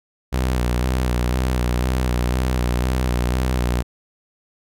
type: tone with vibrato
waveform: sawtooth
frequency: 62.1 Hz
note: B1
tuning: 10 cents sharp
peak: -14 dBFS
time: 0.32-3.83 s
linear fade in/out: 20 ms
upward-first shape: square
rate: 2 Hz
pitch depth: 39 cents each way
effects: none